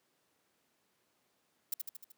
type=noise with echo; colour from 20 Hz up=violet; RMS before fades=-33 dBFS; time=1.72-1.74 s; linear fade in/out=5 ms; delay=76 ms; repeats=5; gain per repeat=-4 dB; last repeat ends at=2.12 s; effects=pink hiss -75 dBFS RMS until 2.17 s + high-pass 200 Hz 12 dB/octave